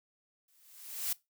blue noise with exponential growth, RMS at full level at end -31 dBFS, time 0.48-1.13 s, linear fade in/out 5 ms, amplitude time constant 140 ms, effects noise-tail reverb RT60 0.2 s tail -20 dB re dry

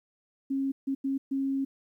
sine tone bursts at uneven times, 271.5 Hz, C#4, 36 cents flat, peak -26 dBFS, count 4, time 0.5-0.72 / 0.87-0.95 / 1.04-1.18 / 1.31-1.65 s, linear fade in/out 10 ms, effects 11-bit

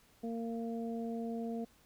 harmonic tone, 230 Hz, A#3, 23 cents flat, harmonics 1 / 2 / 3, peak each -37 / -42 / -46 dBFS, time 0.23-1.65 s, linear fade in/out 10 ms, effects pink hiss -66 dBFS RMS until 1.85 s

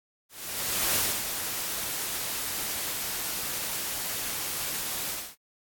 white noise with ADSR envelope, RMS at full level -25 dBFS, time 0.29-5.36 s, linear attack 670 ms, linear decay 260 ms, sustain -7 dB, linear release 260 ms, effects AAC 64 kbps

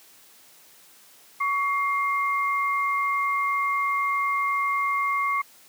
sine tone pair together, 1123 / 2117 Hz, C#6 / C7, +22 / +20 cents, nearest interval major seventh, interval 1098 cents, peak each -23 / -27 dBFS, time 1.4-5.42 s, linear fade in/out 10 ms, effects white hiss -53 dBFS RMS until 5.68 s + high-pass 150 Hz 12 dB/octave

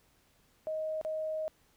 sine tone with dropouts, 627 Hz, D#5, 13 cents sharp, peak -32 dBFS, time 0.67-1.48 s, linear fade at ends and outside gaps 0 ms, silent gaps 1.013-1.049 s, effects pink hiss -68 dBFS RMS until 1.76 s

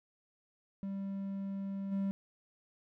triangle tone with level steps, 196 Hz, G3, in tune, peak -34 / -29 dBFS, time 0.83-2.11 s, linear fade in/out 0 ms, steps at 1.91 s, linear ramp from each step 20 ms, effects none

